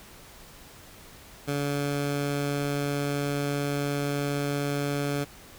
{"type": "tone", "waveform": "15% pulse", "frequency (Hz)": 143, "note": "D3", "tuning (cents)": -46, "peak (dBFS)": -20, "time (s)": [1.47, 5.25], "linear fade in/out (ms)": 20, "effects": ["pink hiss -49 dBFS RMS until 5.58 s"]}